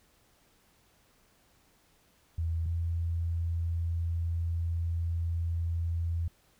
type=tone pair in turn; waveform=sine; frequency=82.41 / 84.04 Hz; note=E2 / E2; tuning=0 / +34 cents; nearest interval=unison; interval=34 cents; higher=second; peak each=-28 dBFS; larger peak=neither; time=2.38-2.66 / 2.66-6.28 s; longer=second; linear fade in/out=5 ms; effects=pink hiss -66 dBFS RMS until 6.59 s